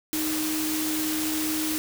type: tone in noise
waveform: sine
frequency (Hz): 311.1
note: D#4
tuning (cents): 0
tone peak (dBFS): -27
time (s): 0.13-1.78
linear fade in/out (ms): 0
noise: white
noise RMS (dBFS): -30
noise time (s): 0.13-1.78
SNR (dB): 0
effects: none